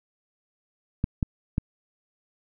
clicks, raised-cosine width 5 ms, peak -11 dBFS, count 3, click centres 1.041 / 1.228 / 1.581 s, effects none

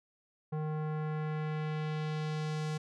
square tone with low-pass filter sweep, 154.1 Hz, D#3, 16 cents flat, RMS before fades -35 dBFS, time 0.52-2.78 s, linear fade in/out 10 ms, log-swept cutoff 930 to 7300 Hz, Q 1, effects none

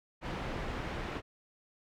pink low-pass noise, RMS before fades -38 dBFS, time 0.21-1.22 s, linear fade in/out 50 ms, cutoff 2400 Hz, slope 12 dB/octave, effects none

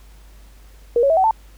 sine tone with pitch steps, 474.4 / 554.5 / 648 / 757.4 / 885.3 Hz, A#4 / C#5 / E5 / F#5 / A5, +30 / 0 / -30 / +40 / +10 cents, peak -12 dBFS, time 0.96-1.31 s, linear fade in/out 2 ms, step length 70 ms, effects added 50 Hz sine -42 dBFS peak until 1.57 s + pink hiss -53 dBFS RMS until 1.57 s

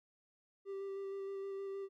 triangle tone with vibrato, 392.1 Hz, G4, in tune, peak -38 dBFS, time 0.65-1.89 s, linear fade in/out 50 ms, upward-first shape square, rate 6.4 Hz, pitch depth 10 cents each way, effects none

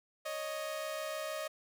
sawtooth tone pair together, 555.8 / 622.3 Hz, C#5 / D#5, +4 / 0 cents, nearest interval major second, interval 196 cents, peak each -39 / -34 dBFS, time 0.25-1.48 s, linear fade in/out 10 ms, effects none

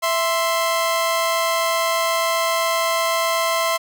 sawtooth tone pair together, 661.7 / 1046.5 Hz, E5 / C6, +6 / 0 cents, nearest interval minor sixth, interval 794 cents, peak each -17 dBFS, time 0.02-3.78 s, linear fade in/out 20 ms, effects none

